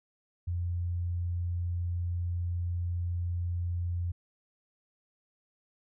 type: tone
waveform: sine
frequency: 87.31 Hz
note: F2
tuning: in tune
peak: -29 dBFS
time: 0.47-4.12 s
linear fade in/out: 10 ms
effects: none